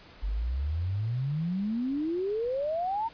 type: exponential sweep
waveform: sine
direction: up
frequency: 46.25 to 933 Hz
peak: -27 dBFS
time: 0.22-3.09 s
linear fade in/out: 20 ms
effects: pink hiss -52 dBFS RMS until 3.13 s + resampled to 11025 Hz